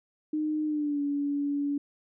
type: tone with pitch glide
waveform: sine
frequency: 306.3 to 285.8 Hz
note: D#4 to D4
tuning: -27 to -47 cents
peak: -26 dBFS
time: 0.33-1.78 s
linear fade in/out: 5 ms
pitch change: -120 cents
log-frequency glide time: 0.65-1.01 s
effects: none